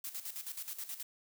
blue noise with tremolo, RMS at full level -41 dBFS, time 0.04-1.03 s, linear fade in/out 5 ms, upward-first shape square, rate 9.4 Hz, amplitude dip 70%, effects none

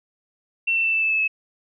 sine tone with pitch steps, 2702 / 2683 / 2665 / 2646 / 2628 / 2610 / 2592 Hz, E7 / E7 / E7 / E7 / E7 / E7 / E7, +42 / +30 / +18 / +6 / -6 / -18 / -30 cents, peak -18 dBFS, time 0.67-1.279 s, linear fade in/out 10 ms, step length 87 ms, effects none

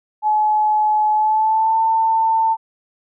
sine tone with pitch glide, 853 to 894.4 Hz, G#5 to A5, +46 to +28 cents, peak -13 dBFS, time 0.22-2.57 s, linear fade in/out 50 ms, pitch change +82 cents, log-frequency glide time 1.13-1.79 s, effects none

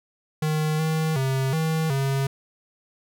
square tone with pitch steps, 154.7 / 158.4 / 133.3 / 159.6 / 136.4 Hz, D#3 / D#3 / C3 / D#3 / C#3, -10 / +31 / +33 / +44 / -28 cents, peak -22 dBFS, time 0.42-2.27 s, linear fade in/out 5 ms, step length 370 ms, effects none

